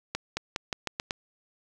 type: accelerating click train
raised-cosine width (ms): 0.2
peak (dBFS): -12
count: 7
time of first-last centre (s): 0.15-1.108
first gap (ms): 220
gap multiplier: 0.87
effects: 9-bit